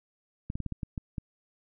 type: clicks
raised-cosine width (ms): 5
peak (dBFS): -21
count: 8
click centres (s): 0.501 / 0.555 / 0.603 / 0.663 / 0.723 / 0.832 / 0.978 / 1.182
effects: none